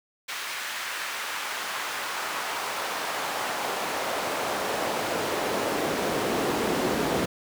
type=noise with high-pass filter sweep; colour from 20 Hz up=brown; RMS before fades=-29 dBFS; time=0.28-7.26 s; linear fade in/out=10 ms; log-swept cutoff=1800 to 290 Hz; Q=1; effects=none